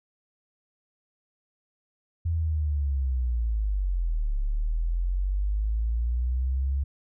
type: linear two-way sweep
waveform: sine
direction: down then up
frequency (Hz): 84.6 to 34.65 to 69.4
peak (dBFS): -23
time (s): 2.25-6.84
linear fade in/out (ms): 10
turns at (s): 4.37
effects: none